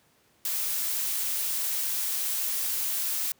blue noise, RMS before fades -29 dBFS, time 0.45-3.32 s, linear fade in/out 2 ms, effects pink hiss -64 dBFS RMS until 3.39 s + high-pass 100 Hz 12 dB/octave

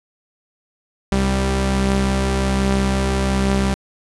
sawtooth tone pair together, 65.75 / 196 Hz, C2 / G3, +9 / 0 cents, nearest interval octave + perfect fifth, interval 1891 cents, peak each -15 dBFS, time 1.12-3.74 s, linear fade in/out 0 ms, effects resampled to 24000 Hz

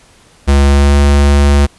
square tone with pitch glide, 70 to 71.1 Hz, C#2 to C#2, +18 to +45 cents, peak -6 dBFS, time 0.47-1.67 s, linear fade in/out 20 ms, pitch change +27 cents, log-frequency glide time 0.65-0.97 s, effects pink hiss -45 dBFS RMS until 1.78 s + resampled to 24000 Hz

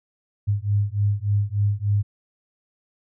sine beating tone pair, 100.7 / 104.1 Hz, G2 / G#2, +47 / +5 cents, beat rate 3.4 Hz, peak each -22 dBFS, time 0.47-2.03 s, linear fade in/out 20 ms, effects none

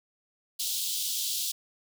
pink high-pass noise, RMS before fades -31 dBFS, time 0.59-1.52 s, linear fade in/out 10 ms, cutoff 3200 Hz, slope 48 dB/octave, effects none

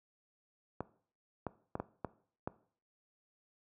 clicks, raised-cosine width 1 ms, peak -22 dBFS, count 6, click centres 0.806 / 1.467 / 1.754 / 1.8 / 2.047 / 2.475 s, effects noise-tail reverb RT60 0.5 s tail -18 dB re dry + high-pass 80 Hz 12 dB/octave

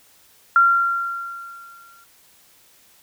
sine tone with exponential decay, 1378 Hz, F6, 24 cents flat, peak -9 dBFS, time 0.56-2.04 s, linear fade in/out 1 ms, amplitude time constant 320 ms, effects white hiss -54 dBFS RMS until 3.02 s

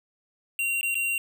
square tone with dropouts, 2758 Hz, F7, 22 cents flat, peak -25 dBFS, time 0.59-1.18 s, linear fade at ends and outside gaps 1 ms, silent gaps 0.811-0.83 / 0.944-0.953 s, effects none

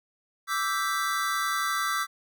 square chord, E minor seventh, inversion third, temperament equal with one note detuned, 1167.2 / 1318.5 / 1568 / 1975.5 Hz, D6 / E6 / G6 / B6, -11 / 0 / 0 / 0 cents, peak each -31 / -31 / -33 / -35 dBFS, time 0.47-2.07 s, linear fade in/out 50 ms, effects none

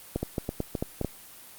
two click trains, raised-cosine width 2 ms, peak -15 / -14 dBFS, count 4 / 5, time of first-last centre 0.23-1.013 / 0.16-1.047 s, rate 3.83 / 4.51 Hz, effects white hiss -48 dBFS RMS until 1.58 s + Opus 32 kbps

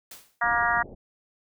white noise with exponential decay, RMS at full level -40 dBFS, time 0.11-0.42 s, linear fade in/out 5 ms, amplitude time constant 66 ms
harmonic tone, 236.1 Hz, A#3, 22 cents sharp, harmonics 3 / 4 / 5 / 6 / 7 / 8, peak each -28 / -28 / -28 / -28 / -28 / -28 dBFS, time 0.41-0.83 s, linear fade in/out 10 ms
pink low-pass noise, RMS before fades -42 dBFS, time 0.43-0.95 s, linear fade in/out 10 ms, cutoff 730 Hz, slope 48 dB/octave
effects none

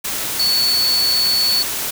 sine tone in noise, 4438 Hz, C#8, 1 cent sharp, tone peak -14 dBFS, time 0.39-1.63 s, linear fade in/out 10 ms, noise white, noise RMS -23 dBFS, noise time 0.04-1.91 s, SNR +6 dB, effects none

